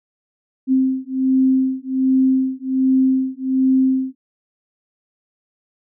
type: beating tone pair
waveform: sine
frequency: 261.6 / 262.9 Hz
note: C4 / C4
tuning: 0 / +8 cents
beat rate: 1.3 Hz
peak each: -17 / -17 dBFS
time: 0.67-4.15 s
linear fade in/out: 50 ms
effects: none